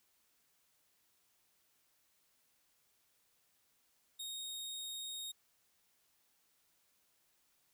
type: tone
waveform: sawtooth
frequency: 3729 Hz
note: A#7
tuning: in tune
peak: -39 dBFS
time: 4.19-5.32 s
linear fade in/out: 10 ms
effects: white hiss -75 dBFS RMS until 7.73 s